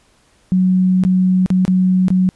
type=tone with dropouts; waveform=sine; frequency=185 Hz; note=F#3; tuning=in tune; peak=-10 dBFS; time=0.52-2.29 s; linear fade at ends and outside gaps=0 ms; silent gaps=1.037-1.05 / 1.461-1.503 / 1.651-1.679 / 2.083-2.104 s; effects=pink hiss -55 dBFS RMS until 2.35 s + resampled to 24000 Hz